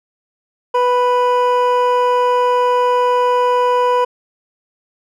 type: tone pair together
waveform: triangle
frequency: 493.9 / 987.8 Hz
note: B4 / B5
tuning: 0 / 0 cents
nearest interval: octave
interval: 1200 cents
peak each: -11 dBFS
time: 0.74-4.05 s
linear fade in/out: 10 ms
effects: tanh soft clip ceiling -7 dBFS